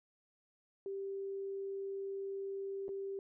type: tone with dropouts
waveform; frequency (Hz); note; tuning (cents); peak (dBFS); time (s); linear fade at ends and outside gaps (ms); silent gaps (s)
sine; 392; G4; 0; -38; 0.86-3.19; 1; 2.882-2.89
effects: none